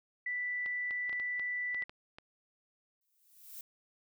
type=tone; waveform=sine; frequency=1975.5 Hz; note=B6; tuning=in tune; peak=-33 dBFS; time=0.26-1.84 s; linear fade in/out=5 ms
type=clicks; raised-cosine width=0.3 ms; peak=-32 dBFS; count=10; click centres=0.661 / 0.909 / 1.095 / 1.129 / 1.199 / 1.396 / 1.746 / 1.823 / 1.895 / 2.185 s
type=noise with exponential growth; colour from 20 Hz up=violet; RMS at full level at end=-44 dBFS; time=3.01-3.61 s; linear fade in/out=2 ms; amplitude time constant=130 ms
effects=none